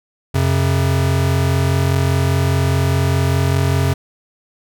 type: tone pair together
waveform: square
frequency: 90.17 / 135.1 Hz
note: F#2 / C#3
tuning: -44 / -44 cents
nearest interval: perfect fifth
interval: 700 cents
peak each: -17 dBFS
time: 0.34-3.94 s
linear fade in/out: 10 ms
effects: none